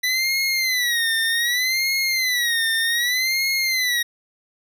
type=tone with vibrato; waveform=25% pulse; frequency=1975.5 Hz; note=B6; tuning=in tune; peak=-15 dBFS; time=0.03-4.03 s; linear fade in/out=10 ms; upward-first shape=sine; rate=0.65 Hz; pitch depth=150 cents each way; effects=none